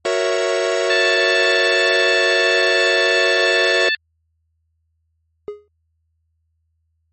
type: chord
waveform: 45% pulse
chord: F# dominant seventh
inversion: none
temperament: equal with one note detuned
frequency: 367.9 / 466.2 / 554.4 / 659.3 Hz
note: F#4 / A#4 / C#5 / E5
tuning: -10 / 0 / 0 / 0 cents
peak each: -22 dBFS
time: 0.05-3.89 s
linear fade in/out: 2 ms
type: harmonic tone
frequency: 880 Hz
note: A5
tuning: in tune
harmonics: 2 / 3 / 4 / 5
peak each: -18 / -22 / -24 / -26 dBFS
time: 0.9-3.95 s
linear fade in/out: 2 ms
type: tone with exponential decay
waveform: triangle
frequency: 415.3 Hz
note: G#4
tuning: in tune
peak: -19 dBFS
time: 5.48-5.68 s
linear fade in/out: 0 ms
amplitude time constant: 42 ms
effects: added 81 Hz sine -64 dBFS peak until 7.12 s + MP3 32 kbps